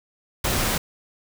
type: noise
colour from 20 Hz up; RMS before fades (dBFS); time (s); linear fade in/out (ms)
pink; -23; 0.44-0.78; 5
effects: none